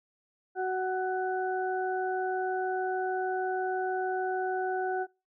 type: harmonic tone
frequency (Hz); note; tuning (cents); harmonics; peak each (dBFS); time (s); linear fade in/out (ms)
372.8; F#4; +13; 1 / 2 / 4; -31 / -31 / -37; 0.55-5.07; 50
effects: noise-tail reverb RT60 0.3 s tail -26 dB re dry